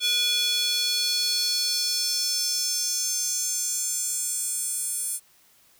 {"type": "tone with high-pass filter sweep", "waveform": "square", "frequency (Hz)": 484.5, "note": "B4", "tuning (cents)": -33, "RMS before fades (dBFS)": -26, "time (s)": [0, 5.2], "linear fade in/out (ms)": 50, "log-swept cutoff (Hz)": [3300, 9300], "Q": 3.8, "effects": ["white hiss -59 dBFS RMS until 5.79 s"]}